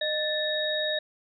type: tone cluster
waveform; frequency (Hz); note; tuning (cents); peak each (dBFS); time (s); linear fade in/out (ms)
sine; 614 / 1761 / 3770; D#5 / A6 / A#7; -23 / +1 / +19; -29 / -32 / -29; 0.01-0.99; 5
effects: none